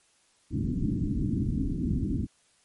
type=low-pass noise; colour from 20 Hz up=white; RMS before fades=-28 dBFS; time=0.5-2.27 s; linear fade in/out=50 ms; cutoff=300 Hz; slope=48 dB/octave; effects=white hiss -65 dBFS RMS until 2.64 s + MP3 48 kbps